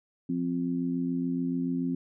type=harmonic tone; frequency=87 Hz; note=F2; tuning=6 cents flat; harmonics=2 / 3 / 4; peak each=-32 / -28 / -41 dBFS; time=0.29-1.95 s; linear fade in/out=5 ms; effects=none